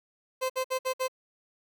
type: tone bursts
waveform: 30% pulse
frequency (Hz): 518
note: C5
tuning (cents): -17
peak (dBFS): -24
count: 5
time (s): 0.41-1.082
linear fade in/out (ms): 20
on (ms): 88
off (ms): 58
effects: 11-bit